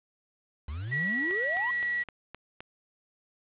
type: exponential sweep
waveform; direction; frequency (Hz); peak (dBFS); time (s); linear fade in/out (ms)
triangle; up; 67.4 to 1078; -31; 0.68-1.71; 5
type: tone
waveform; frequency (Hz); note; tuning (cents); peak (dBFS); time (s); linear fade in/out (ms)
sine; 1933; B6; -38; -27; 0.91-2.04; 20
type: click train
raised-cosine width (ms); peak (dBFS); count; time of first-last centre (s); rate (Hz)
0.3; -25; 6; 1.31-2.605; 3.86
effects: resampled to 8000 Hz + 8-bit